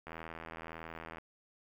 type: click train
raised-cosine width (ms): 0.5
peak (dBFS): -29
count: 92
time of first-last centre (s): 0.07-1.184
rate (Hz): 81.7
effects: 10-bit